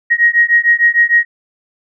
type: beating tone pair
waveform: sine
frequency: 1881 / 1887.6 Hz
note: A#6 / A#6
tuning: +15 / +21 cents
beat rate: 6.6 Hz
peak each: -11 dBFS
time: 0.1-1.25 s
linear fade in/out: 20 ms
effects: none